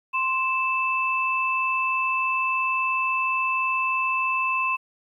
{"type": "tone pair together", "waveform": "sine", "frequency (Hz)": [1046.5, 2637], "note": ["C6", "E7"], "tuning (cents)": [0, 0], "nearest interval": "octave + major third", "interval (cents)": 1600, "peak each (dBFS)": -24, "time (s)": [0.13, 4.77], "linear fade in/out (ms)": 20, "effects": ["10-bit"]}